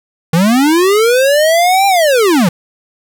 square linear two-way sweep, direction up then down, 155.56 to 802 to 155.56 Hz, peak -8 dBFS, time 0.33-2.49 s, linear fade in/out 5 ms, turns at 1.87 s, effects none

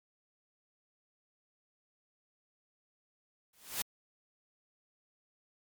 white noise with exponential growth, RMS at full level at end -31 dBFS, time 3.53-3.82 s, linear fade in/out 5 ms, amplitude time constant 63 ms, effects MP3 96 kbps

